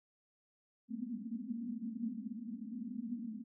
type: band-pass noise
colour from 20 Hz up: white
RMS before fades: -42 dBFS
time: 0.88-3.44 s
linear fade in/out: 50 ms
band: 210 to 250 Hz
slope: 96 dB/octave
effects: none